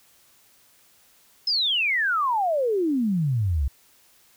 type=exponential sweep; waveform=sine; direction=down; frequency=5240 to 63.4 Hz; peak=-20 dBFS; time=1.47-3.68 s; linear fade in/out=5 ms; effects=white hiss -58 dBFS RMS until 4.36 s